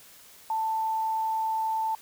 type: tone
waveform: sine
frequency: 885 Hz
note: A5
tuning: 10 cents sharp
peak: -25 dBFS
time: 0.5-1.95 s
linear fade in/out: 2 ms
effects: white hiss -52 dBFS RMS until 2.01 s